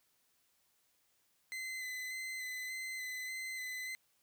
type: tone with vibrato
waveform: 40% pulse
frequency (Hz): 2038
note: C7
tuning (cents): -46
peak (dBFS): -39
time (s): 1.52-3.95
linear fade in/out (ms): 0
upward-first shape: square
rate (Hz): 1.7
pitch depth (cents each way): 15
effects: white hiss -75 dBFS RMS until 4.22 s